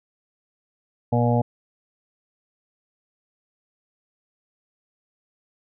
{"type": "harmonic tone", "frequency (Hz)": 119.7, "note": "A#2", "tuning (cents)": 46, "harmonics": [1, 2, 4, 5, 6, 7], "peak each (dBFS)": [-20, -23, -26, -27, -28, -28], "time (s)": [1.12, 1.42], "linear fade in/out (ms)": 10, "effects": []}